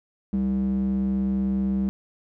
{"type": "tone with band-pass filter", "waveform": "square", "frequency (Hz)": 65.41, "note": "C2", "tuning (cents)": 0, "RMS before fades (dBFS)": -24, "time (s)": [0.33, 1.89], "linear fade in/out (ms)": 0, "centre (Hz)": 220, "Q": 8.5, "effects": []}